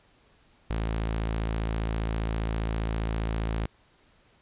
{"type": "tone", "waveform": "sawtooth", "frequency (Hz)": 55, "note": "A1", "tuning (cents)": 0, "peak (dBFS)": -23, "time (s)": [0.7, 3.66], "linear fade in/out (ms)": 5, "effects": ["pink hiss -62 dBFS RMS until 4.41 s", "resampled to 8000 Hz"]}